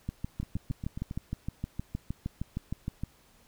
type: two click trains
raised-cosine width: 5 ms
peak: -24 / -20 dBFS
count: 6 / 20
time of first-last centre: 0.43-1.111 / 0.09-3.036 s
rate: 7.34 / 6.45 Hz
effects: pink hiss -62 dBFS RMS until 3.47 s